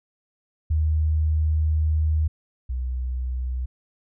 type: tone pair in turn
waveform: sine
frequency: 77.78 / 63.07 Hz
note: D#2 / B1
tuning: 0 / +37 cents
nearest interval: major third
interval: 363 cents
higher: first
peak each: -18 / -24 dBFS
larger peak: first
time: 0.7-2.28 / 2.69-3.66 s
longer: first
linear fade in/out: 10 ms
effects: none

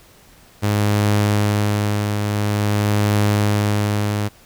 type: tone with tremolo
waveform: sawtooth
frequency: 103.83 Hz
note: G#2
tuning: in tune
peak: -10 dBFS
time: 0.62-4.29 s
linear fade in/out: 20 ms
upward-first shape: triangle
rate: 0.48 Hz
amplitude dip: 45%
effects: pink hiss -49 dBFS RMS until 4.45 s

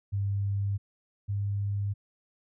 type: tone pair in turn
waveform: sine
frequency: 99.8 / 100.84 Hz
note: G2 / G2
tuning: +32 / +49 cents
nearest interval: unison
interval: 17 cents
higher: second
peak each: -26 / -27 dBFS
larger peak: first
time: 0.12-0.78 / 1.28-1.94 s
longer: neither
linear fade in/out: 20 ms
effects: none

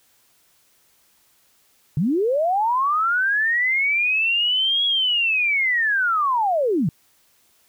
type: linear two-way sweep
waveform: sine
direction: up then down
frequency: 131.2 to 3345 to 131.2 Hz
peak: -17 dBFS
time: 1.97-6.89 s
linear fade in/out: 2 ms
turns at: 4.85 s
effects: white hiss -60 dBFS RMS until 7.68 s

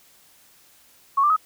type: tone with pitch steps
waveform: sine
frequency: 1104 / 1183.2 / 1268.2 Hz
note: C#6 / D6 / D#6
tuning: -7 / +13 / +33 cents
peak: -15 dBFS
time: 1.17-1.365 s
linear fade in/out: 10 ms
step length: 65 ms
effects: white hiss -55 dBFS RMS until 1.45 s

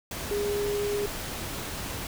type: tone in noise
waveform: sine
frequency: 410.3 Hz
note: G#4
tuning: 21 cents flat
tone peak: -26 dBFS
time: 0.31-1.06 s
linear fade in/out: 2 ms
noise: pink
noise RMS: -35 dBFS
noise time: 0.11-2.07 s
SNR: +6 dB
effects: none

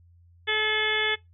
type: harmonic tone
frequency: 430.6 Hz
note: A4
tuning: 37 cents flat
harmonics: 1 / 2 / 3 / 4 / 5 / 6 / 7 / 8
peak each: -31 / -36 / -37 / -27 / -28 / -38 / -33 / -29 dBFS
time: 0.47-1.16 s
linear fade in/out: 20 ms
effects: noise-tail reverb RT60 0.2 s tail -23 dB re dry + added 86 Hz sine -53 dBFS peak until 1.33 s

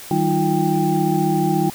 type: tone cluster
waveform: sine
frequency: 155.3 / 191.7 / 314.9 / 349.3 / 790 Hz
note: D#3 / G3 / D#4 / F4 / G5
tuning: -3 / -38 / +21 / 0 / +13 cents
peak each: -22 dBFS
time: 0.11-1.7 s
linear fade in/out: 2 ms
effects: white hiss -37 dBFS RMS until 1.74 s

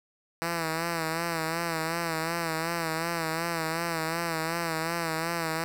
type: tone with vibrato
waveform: 5% pulse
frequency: 164.81 Hz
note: E3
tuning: in tune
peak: -17 dBFS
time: 0.42-5.64 s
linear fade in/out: 0 ms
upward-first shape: sine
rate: 2.7 Hz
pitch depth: 59 cents each way
effects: 9-bit

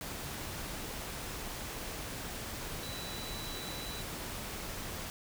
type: tone in noise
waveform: sine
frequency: 3951 Hz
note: B7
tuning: in tune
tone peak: -45 dBFS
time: 2.83-4.02 s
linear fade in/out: 0 ms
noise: pink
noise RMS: -41 dBFS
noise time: 0.01-5.1 s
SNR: -7 dB
effects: none

